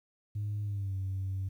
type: tone with pitch glide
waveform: sine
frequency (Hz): 103.83 to 95.76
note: G#2 to G2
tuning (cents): 0 to -40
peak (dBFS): -30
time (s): 0.35-1.49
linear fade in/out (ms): 10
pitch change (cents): -140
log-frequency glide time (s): 0.63-0.95
effects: tanh soft clip ceiling -29 dBFS + 11-bit